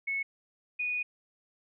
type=tone pair in turn; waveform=sine; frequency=2200 / 2469 Hz; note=C#7 / D#7; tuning=-14 / -14 cents; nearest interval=major second; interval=200 cents; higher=second; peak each=-29 / -29 dBFS; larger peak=neither; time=0.07-0.23 / 0.79-1.03 s; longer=second; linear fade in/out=10 ms; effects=none